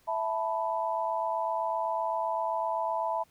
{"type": "chord", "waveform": "sine", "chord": "E suspended fourth", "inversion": "none", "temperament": "equal", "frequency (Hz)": [659.3, 880, 987.8], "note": ["E5", "A5", "B5"], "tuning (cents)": [0, 0, 0], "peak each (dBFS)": -32, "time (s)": [0.07, 3.24], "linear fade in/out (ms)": 20, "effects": ["pink hiss -65 dBFS RMS until 3.3 s"]}